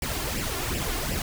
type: noise with flanger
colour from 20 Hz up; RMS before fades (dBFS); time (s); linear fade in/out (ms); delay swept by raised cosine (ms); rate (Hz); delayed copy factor
pink; -29; 0.02-1.22; 2; 0.38 to 2.88; 2.7; +0.65
effects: none